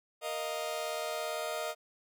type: chord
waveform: sawtooth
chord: Bb suspended fourth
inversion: none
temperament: just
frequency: 466.2 / 621.6 / 699.2 Hz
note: Bb4 / Eb5 / F5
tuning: 0 / -2 / +2 cents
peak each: -37 / -32 / -36 dBFS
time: 0.21-1.75 s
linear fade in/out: 50 ms
effects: none